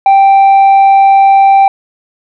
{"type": "tone with tanh clipping", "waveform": "sine", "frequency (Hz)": 784, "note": "G5", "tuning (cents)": 0, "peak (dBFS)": -3, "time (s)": [0.06, 1.68], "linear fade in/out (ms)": 2, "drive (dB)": 3, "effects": []}